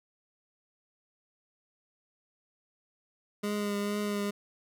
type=tone with vibrato; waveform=25% pulse; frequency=205.5 Hz; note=G#3; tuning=18 cents flat; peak=-26 dBFS; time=3.43-4.31 s; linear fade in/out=10 ms; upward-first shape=triangle; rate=2.2 Hz; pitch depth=23 cents each way; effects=none